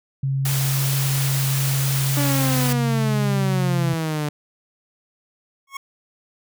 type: tone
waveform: sine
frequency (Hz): 135.6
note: C#3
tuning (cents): -38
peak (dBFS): -19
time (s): 0.23-3.94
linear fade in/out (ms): 5
type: noise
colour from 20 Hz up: white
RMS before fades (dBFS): -26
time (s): 0.45-2.73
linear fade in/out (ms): 5
type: exponential sweep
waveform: sawtooth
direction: down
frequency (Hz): 290.4 to 146.83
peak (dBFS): -18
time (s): 2.17-4.29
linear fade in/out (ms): 2
type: tone with exponential growth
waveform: 25% pulse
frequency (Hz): 1096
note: C#6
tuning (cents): -20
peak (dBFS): -22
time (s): 5.67-5.77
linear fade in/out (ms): 5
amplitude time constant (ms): 20
effects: none